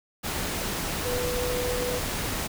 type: tone in noise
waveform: sine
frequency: 493.9 Hz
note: B4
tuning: in tune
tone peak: -28 dBFS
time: 1.04-2 s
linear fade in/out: 20 ms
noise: pink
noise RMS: -30 dBFS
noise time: 0.23-2.48 s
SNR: -1 dB
effects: none